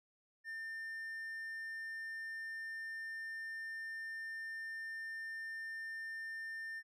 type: tone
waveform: triangle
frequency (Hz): 1800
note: A6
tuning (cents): +39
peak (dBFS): -40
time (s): 0.44-6.83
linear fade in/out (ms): 50
effects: none